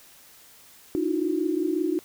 sine tone cluster, 301.3 / 326.8 / 363.7 Hz, D4 / E4 / F#4, +44 / -15 / -30 cents, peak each -27 dBFS, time 0.95-1.99 s, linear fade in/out 0 ms, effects white hiss -52 dBFS RMS until 2.04 s

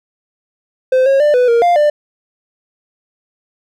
triangle tone with pitch steps, 516 / 544 / 593 / 496.6 / 468 / 699 / 594 Hz, C5 / C#5 / D5 / B4 / A#4 / F5 / D5, -24 / -33 / +17 / +9 / +7 / +1 / +20 cents, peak -6 dBFS, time 0.92-1.9 s, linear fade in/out 5 ms, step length 140 ms, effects none

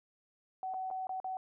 sine tone with dropouts, 753 Hz, F#5, 30 cents sharp, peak -35 dBFS, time 0.63-1.37 s, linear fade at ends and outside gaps 1 ms, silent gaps 0.738-0.742 / 0.903-0.911 / 1.07-1.093 / 1.201-1.244 s, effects none

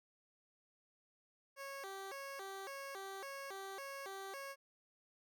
15% pulse tone with vibrato, 462.5 Hz, A#4, 14 cents flat, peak -39 dBFS, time 1.56-4.56 s, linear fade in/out 50 ms, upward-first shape square, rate 1.8 Hz, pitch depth 300 cents each way, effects none

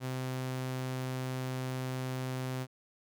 sawtooth tone, 129.2 Hz, C3, 21 cents flat, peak -30 dBFS, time 0-2.67 s, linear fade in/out 50 ms, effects none

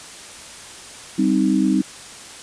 sine chord, C minor, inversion second, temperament equal, 196 / 261.6 / 311.1 Hz, G3 / C4 / Eb4, 0 / 0 / 0 cents, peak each -19 dBFS, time 1.18-1.82 s, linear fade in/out 10 ms, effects white hiss -38 dBFS RMS until 2.42 s + resampled to 22050 Hz

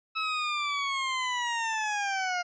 20% pulse linear sweep, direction down, 1301 to 703 Hz, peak -23 dBFS, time 0.15-2.43 s, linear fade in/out 20 ms, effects resampled to 16000 Hz

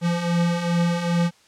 square beating tone pair, 170 / 172.5 Hz, F3 / F3, -46 / -21 cents, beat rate 2.5 Hz, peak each -27 / -21 dBFS, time 0.01-1.31 s, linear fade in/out 50 ms, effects white hiss -56 dBFS RMS until 1.47 s + low-pass 7000 Hz 12 dB/octave

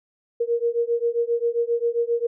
sine beating tone pair, 466.2 / 473.7 Hz, A#4 / A#4, 0 / +28 cents, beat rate 7.5 Hz, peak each -23 / -23 dBFS, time 0.4-2.27 s, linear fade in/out 10 ms, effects none

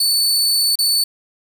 sawtooth tone with dropouts, 4484 Hz, C#8, 19 cents sharp, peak -11 dBFS, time 0-1.04 s, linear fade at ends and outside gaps 5 ms, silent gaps 0.756-0.788 s, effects 7-bit

